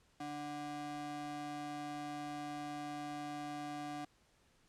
square ring-modulated tone, 220 Hz, A3, in tune, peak -39 dBFS, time 0.2-4.05 s, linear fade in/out 5 ms, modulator 515 Hz, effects pink hiss -71 dBFS RMS until 4.68 s + low-pass 9000 Hz 12 dB/octave

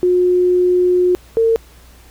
sine tone pair in turn, 360 / 453.6 Hz, F#4 / A#4, -47 / -47 cents, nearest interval major third, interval 400 cents, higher second, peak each -10 dBFS, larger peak neither, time 0.03-1.15 / 1.37-1.56 s, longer first, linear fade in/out 0 ms, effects added 60 Hz sine -43 dBFS peak until 2.1 s + pink hiss -47 dBFS RMS until 2.1 s

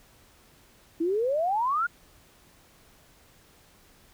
sine exponential sweep, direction up, 316.8 to 1462 Hz, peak -23 dBFS, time 1-1.87 s, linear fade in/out 10 ms, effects pink hiss -58 dBFS RMS until 4.13 s

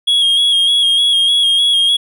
triangle tone with vibrato, 3292 Hz, G#7, 16 cents flat, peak -8 dBFS, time 0.07-1.97 s, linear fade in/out 10 ms, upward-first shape square, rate 3.3 Hz, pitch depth 28 cents each way, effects none

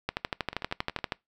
two click trains, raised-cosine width 0.3 ms, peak -21 / -12 dBFS, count 6 / 14, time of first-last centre 0.53-0.989 / 0.09-1.122 s, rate 10.9 / 12.6 Hz, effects noise-tail reverb RT60 0.2 s tail -24 dB re dry

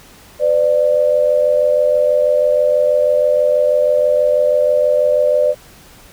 sine tone pair together, 506.8 / 593 Hz, B4 / D5, +45 / +17 cents, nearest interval minor third, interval 272 cents, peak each -15 / -12 dBFS, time 0.39-5.55 s, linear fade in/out 50 ms, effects pink hiss -43 dBFS RMS until 6.12 s

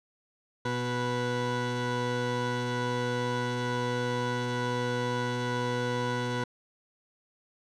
20% pulse tone pair together, 122.6 / 491.5 Hz, B2 / B4, -12 / -8 cents, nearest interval 2 octaves, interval 2404 cents, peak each -26 dBFS, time 0.65-6.44 s, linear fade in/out 5 ms, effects low-pass 5000 Hz 12 dB/octave

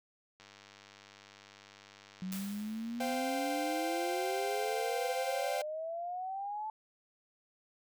click train, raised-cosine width 0.2 ms, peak -36 dBFS, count 276, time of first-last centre 0.4-3.15 s, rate 100 Hz
sine exponential sweep, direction up, 183.4 to 876 Hz, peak -36 dBFS, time 2.22-6.7 s, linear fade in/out 2 ms
white noise with exponential decay, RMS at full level -43 dBFS, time 2.32-3.2 s, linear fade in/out 1 ms, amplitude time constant 190 ms
45% pulse chord, C suspended fourth, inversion none, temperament equal with one note detuned, 518.7 / 698.5 / 784 Hz, C5 / F5 / G5, -15 / 0 / 0 cents, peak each -38 dBFS, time 3-5.62 s, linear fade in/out 5 ms
effects none

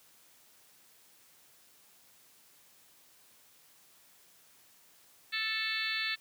harmonic tone, 440 Hz, A4, in tune, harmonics 3 / 4 / 5 / 6 / 7 / 8 / 9 / 10, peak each -45 / -36 / -39 / -38 / -47 / -39 / -41 / -40 dBFS, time 5.32-6.16 s, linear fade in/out 20 ms, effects white hiss -62 dBFS RMS until 6.2 s + high-pass 80 Hz 12 dB/octave

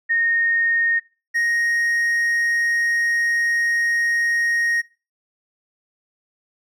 sine / triangle tone pair in turn, 1849 / 1869.4 Hz, A#6 / A#6, -15 / +4 cents, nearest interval unison, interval 19 cents, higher second, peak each -16 / -16 dBFS, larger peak neither, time 0.09-1 / 1.34-4.82 s, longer second, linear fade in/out 20 ms, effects noise-tail reverb RT60 0.3 s tail -18 dB re dry

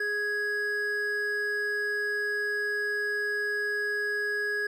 triangle tone pair together, 416 / 1664 Hz, G#4 / G#6, +3 / +3 cents, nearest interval 2 octaves, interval 2400 cents, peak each -32 / -26 dBFS, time 0-4.67 s, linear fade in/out 5 ms, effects none

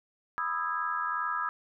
sine chord, E major seventh, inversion second, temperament just, 988.9 / 1236.1 / 1318.5 / 1648.1 Hz, B5 / D#6 / E6 / G#6, +2 / -12 / 0 / -14 cents, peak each -36 / -33 / -34 / -35 dBFS, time 0.38-1.49 s, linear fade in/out 0 ms, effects none

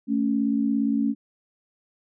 sine tone pair together, 220.8 / 278.2 Hz, A3 / C#4, +6 / +6 cents, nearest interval major third, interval 400 cents, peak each -23 dBFS, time 0.07-1.15 s, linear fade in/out 50 ms, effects none

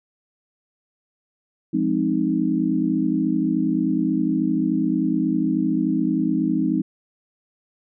sine chord, F minor seventh, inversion none, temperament equal, 174.61 / 207.7 / 261.6 / 311.1 Hz, F3 / Ab3 / C4 / Eb4, 0 / 0 / 0 / 0 cents, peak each -26 / -25 / -23 / -22 dBFS, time 1.73-6.82 s, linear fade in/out 10 ms, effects none

